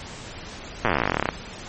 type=slowing click train; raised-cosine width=0.5 ms; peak=-5 dBFS; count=26; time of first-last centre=0.85-1.289 s; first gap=8 ms; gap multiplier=1.06; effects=pink hiss -38 dBFS RMS until 1.68 s + MP3 32 kbps